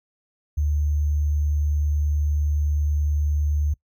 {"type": "tone with sample-and-hold", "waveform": "sine", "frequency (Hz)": 74.2, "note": "D2", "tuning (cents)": 18, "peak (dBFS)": -19, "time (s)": [0.57, 3.74], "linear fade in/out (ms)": 10, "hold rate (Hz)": 6300, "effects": ["noise-tail reverb RT60 0.1 s tail -22 dB re dry"]}